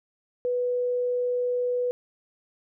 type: tone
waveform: sine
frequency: 492.9 Hz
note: B4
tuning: 3 cents flat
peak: -23 dBFS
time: 0.45-1.91 s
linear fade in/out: 0 ms
effects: none